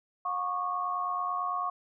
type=tone cluster; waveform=sine; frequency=718 / 1103 / 1192 Hz; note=F5 / C#6 / D6; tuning=+48 / -9 / +25 cents; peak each=-36 / -30 / -38 dBFS; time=0.25-1.7 s; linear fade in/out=5 ms; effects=none